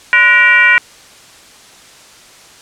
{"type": "tone with frequency modulation", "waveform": "sine", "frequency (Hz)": 1900, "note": "A#6", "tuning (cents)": 33, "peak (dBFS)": -5, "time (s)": [0.13, 0.78], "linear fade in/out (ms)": 0, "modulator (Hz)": 436, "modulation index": 1.3, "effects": ["white hiss -40 dBFS RMS until 2.61 s", "low-pass 8000 Hz 12 dB/octave"]}